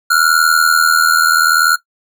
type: ring-modulated tone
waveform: square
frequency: 1407 Hz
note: F6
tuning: 12 cents sharp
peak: -6 dBFS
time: 0.1-1.76 s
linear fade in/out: 10 ms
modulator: 40.3 Hz
effects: noise-tail reverb RT60 0.1 s tail -18 dB re dry